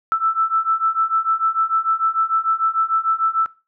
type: beating tone pair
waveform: sine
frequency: 1318.5 / 1325.2 Hz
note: E6 / E6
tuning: 0 / +9 cents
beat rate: 6.7 Hz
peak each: -20 / -18 dBFS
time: 0.12-3.46 s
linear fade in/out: 0 ms
effects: noise-tail reverb RT60 0.3 s tail -20 dB re dry